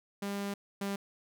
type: tone pair in turn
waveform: sawtooth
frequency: 200.4 / 198.9 Hz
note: G3 / G3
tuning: +38 / +25 cents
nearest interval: unison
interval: 13 cents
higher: first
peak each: -30 / -29 dBFS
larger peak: second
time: 0.22-0.54 / 0.81-0.96 s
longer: first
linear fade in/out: 5 ms
effects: none